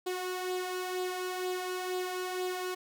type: tone with flanger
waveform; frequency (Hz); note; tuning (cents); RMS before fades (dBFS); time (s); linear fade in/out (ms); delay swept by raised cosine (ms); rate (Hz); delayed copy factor
sawtooth; 366.3; F#4; -17; -35; 0.06-2.75; 10; 0.24 to 2.04; 2.1; +0.5
effects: none